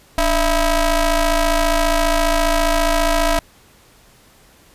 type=ring-modulated tone; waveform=sawtooth; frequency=320.6 Hz; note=E4; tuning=48 cents flat; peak=-7 dBFS; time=0.18-3.39 s; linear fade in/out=0 ms; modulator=348 Hz; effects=pink hiss -50 dBFS RMS until 4.74 s + resampled to 32000 Hz